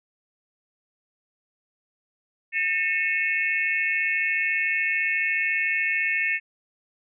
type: tone cluster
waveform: sine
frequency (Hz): 1806 / 2194 / 2505 / 2659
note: A6 / C#7 / D#7 / E7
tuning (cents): +45 / -18 / +11 / +14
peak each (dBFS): -26 / -25 / -32 / -29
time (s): 2.52-6.4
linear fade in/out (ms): 50
effects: none